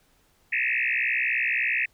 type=tone with frequency modulation; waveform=sine; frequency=2217 Hz; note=C#7; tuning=in tune; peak=-22 dBFS; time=0.52-1.86 s; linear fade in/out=10 ms; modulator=61.7 Hz; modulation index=6.8; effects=pink hiss -64 dBFS RMS until 1.93 s